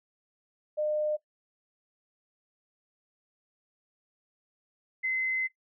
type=tone pair in turn; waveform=sine; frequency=606 / 2053 Hz; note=D#5 / C7; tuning=-46 / -33 cents; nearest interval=octave + major sixth; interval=2113 cents; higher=second; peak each=-26 dBFS; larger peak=neither; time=0.77-1.17 / 5.03-5.48 s; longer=second; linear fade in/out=20 ms; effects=noise-tail reverb RT60 0.1 s tail -17 dB re dry

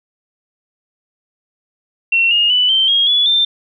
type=tone with pitch steps; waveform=sine; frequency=2720 / 2847 / 2980 / 3119 / 3265 / 3417 / 3577 Hz; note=F7 / F7 / F#7 / G7 / G#7 / G#7 / A7; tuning=-46 / +33 / +12 / -9 / -30 / +49 / +28 cents; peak=-10 dBFS; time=2.12-3.45 s; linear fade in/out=5 ms; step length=190 ms; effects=none

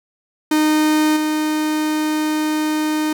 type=tone with level steps; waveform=45% pulse; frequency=307.5 Hz; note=D#4; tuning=20 cents flat; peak=-13 / -17 dBFS; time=0.51-3.13 s; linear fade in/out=5 ms; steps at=1.16 s; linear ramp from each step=10 ms; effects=none

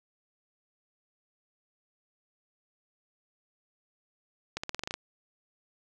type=accelerating click train; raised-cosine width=0.2 ms; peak=-16 dBFS; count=9; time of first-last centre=4.57-4.94 s; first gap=65 ms; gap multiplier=0.9; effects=none

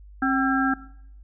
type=harmonic tone with a mistuned harmonic; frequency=268.6 Hz; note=C4; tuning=46 cents sharp; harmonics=1 / 3 / 5 / 6; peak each=-22 / -28 / -26 / -27 dBFS; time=0.22-0.74 s; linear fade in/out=5 ms; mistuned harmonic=3; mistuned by=-76 cents; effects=noise-tail reverb RT60 0.7 s tail -18 dB re dry + added 50 Hz sine -43 dBFS peak until 1.23 s

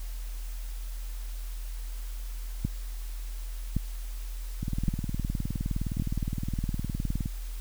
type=two click trains; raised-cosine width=5 ms; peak=-14 / -18 dBFS; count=4 / 52; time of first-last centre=2.65-5.998 / 4.63-7.259 s; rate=0.896 / 19.4 Hz; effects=added 41 Hz sine -33 dBFS peak until 7.6 s + white hiss -50 dBFS RMS until 7.6 s

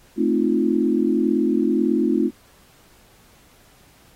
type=chord; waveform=sine; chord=F dominant seventh; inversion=first; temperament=equal; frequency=220 / 261.6 / 311.1 / 349.2 Hz; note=A3 / C4 / Eb4 / F4; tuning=0 / 0 / 0 / 0 cents; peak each=-22 dBFS; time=0.16-2.31 s; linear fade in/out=50 ms; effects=pink hiss -54 dBFS RMS until 4.15 s + AAC 48 kbps

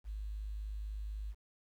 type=tone with quantisation; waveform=sine; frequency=52 Hz; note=G#1; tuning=3 cents sharp; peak=-38 dBFS; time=0.04-1.35 s; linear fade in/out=50 ms; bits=11; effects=none

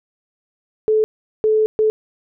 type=tone bursts at uneven times; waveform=sine; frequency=433.5 Hz; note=A4; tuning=26 cents flat; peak=-12 dBFS; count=3; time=0.88-1.04 / 1.44-1.66 / 1.79-1.9 s; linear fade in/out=0 ms; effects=none

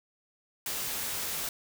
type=noise; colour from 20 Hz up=white; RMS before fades=-34 dBFS; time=0.66-1.49 s; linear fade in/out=2 ms; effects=none

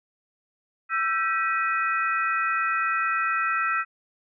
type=tone cluster; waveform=sine; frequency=1332 / 1561 / 1934 / 2509 Hz; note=E6 / G6 / B6 / D#7; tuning=+18 / -8 / -37 / +14 cents; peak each=-24 / -30 / -30 / -31 dBFS; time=0.89-3.85 s; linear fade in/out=50 ms; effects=none

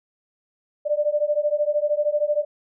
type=beating tone pair; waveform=sine; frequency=587.3 / 600.3 Hz; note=D5 / D5; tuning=0 / +38 cents; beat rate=13 Hz; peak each=-22 dBFS; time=0.85-2.45 s; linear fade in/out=20 ms; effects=none

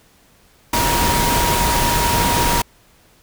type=tone in noise; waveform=sine; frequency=949 Hz; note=A#5; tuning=31 cents sharp; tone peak=-19 dBFS; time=0.73-2.62 s; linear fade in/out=5 ms; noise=pink; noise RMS=-18 dBFS; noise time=0.73-2.62 s; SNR=-4 dB; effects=pink hiss -53 dBFS RMS until 3.22 s

